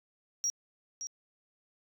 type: tone with echo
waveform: sine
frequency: 5680 Hz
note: F8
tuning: 28 cents sharp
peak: -26 dBFS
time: 0.44-0.5 s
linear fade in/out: 0 ms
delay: 570 ms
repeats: 1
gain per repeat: -10 dB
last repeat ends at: 1.07 s
effects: tanh soft clip ceiling -26 dBFS